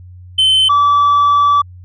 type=tone pair in turn; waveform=sine; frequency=3070 / 1154.3 Hz; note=G7 / D6; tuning=-37 / -30 cents; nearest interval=octave + perfect fourth; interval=1693 cents; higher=first; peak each=-5 dBFS; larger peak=neither; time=0.38-0.69 / 0.69-1.62 s; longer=second; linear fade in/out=10 ms; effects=tanh soft clip ceiling -7 dBFS + added 90 Hz sine -33 dBFS peak until 1.84 s